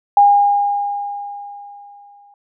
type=tone with exponential decay; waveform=sine; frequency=812 Hz; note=G#5; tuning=39 cents flat; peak=-5 dBFS; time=0.17-2.34 s; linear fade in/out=2 ms; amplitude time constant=470 ms; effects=none